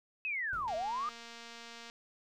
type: linear two-way sweep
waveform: sine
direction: down then up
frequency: 2606 to 620 to 1245 Hz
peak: -33 dBFS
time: 0.25-1.09 s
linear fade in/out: 0 ms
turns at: 0.75 s
type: noise with exponential decay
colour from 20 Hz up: brown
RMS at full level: -46 dBFS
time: 0.53-1.32 s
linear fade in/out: 1 ms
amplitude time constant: 170 ms
type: click train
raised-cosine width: 0.2 ms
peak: -32 dBFS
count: 285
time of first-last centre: 0.68-1.899 s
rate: 233 Hz
effects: none